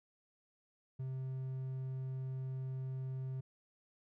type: tone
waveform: triangle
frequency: 131.2 Hz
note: C3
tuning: 5 cents sharp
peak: -36 dBFS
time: 0.99-3.41 s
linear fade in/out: 10 ms
effects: none